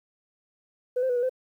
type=tone with pitch steps; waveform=sine; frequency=498.7 / 521 / 491.9 / 484.7 / 514 Hz; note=B4 / C5 / B4 / B4 / C5; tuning=+17 / -7 / -7 / -32 / -31 cents; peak=-21 dBFS; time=0.96-1.295 s; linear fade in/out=10 ms; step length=67 ms; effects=tanh soft clip ceiling -19 dBFS + 10-bit